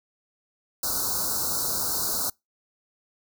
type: band-stop noise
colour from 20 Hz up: white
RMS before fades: -27 dBFS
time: 0.83-2.3 s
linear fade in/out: 5 ms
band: 1500 to 4000 Hz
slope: 96 dB/octave
effects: noise-tail reverb RT60 0.2 s tail -26 dB re dry